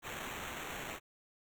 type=noise with sample-and-hold; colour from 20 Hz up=blue; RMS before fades=-43 dBFS; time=0.02-1 s; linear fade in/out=50 ms; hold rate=4900 Hz; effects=none